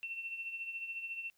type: tone with tremolo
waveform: sine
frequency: 2700 Hz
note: E7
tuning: 41 cents sharp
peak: -36 dBFS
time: 0.03-1.3 s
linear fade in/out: 0 ms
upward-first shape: triangle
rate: 14 Hz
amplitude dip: 65%
effects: white hiss -74 dBFS RMS until 1.37 s